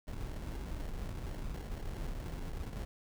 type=noise with sample-and-hold; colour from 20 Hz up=brown; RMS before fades=-40 dBFS; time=0.07-2.85 s; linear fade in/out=5 ms; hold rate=1225 Hz; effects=none